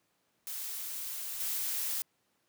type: noise with level steps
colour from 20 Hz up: blue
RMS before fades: -39 / -34 dBFS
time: 0.47-2.02 s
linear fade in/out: 0 ms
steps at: 1.4 s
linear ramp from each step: 5 ms
effects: pink hiss -75 dBFS RMS until 2.48 s + high-pass 150 Hz 12 dB/octave